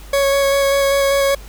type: tone with vibrato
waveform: 40% pulse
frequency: 554.4 Hz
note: C#5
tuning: in tune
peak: -12 dBFS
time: 0.13-1.35 s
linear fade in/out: 5 ms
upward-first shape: square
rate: 5.1 Hz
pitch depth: 9 cents each way
effects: added 50 Hz sine -34 dBFS peak until 1.48 s + pink hiss -42 dBFS RMS until 1.48 s